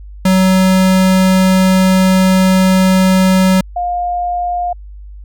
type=tone pair in turn; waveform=square / sine; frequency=187.5 / 707.9 Hz; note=F#3 / F5; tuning=+23 / +23 cents; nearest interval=octave + major seventh; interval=2300 cents; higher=second; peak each=-8 / -14 dBFS; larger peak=first; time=0.25-3.61 / 3.76-4.73 s; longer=first; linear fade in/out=5 ms; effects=added 50 Hz sine -29 dBFS peak until 5.24 s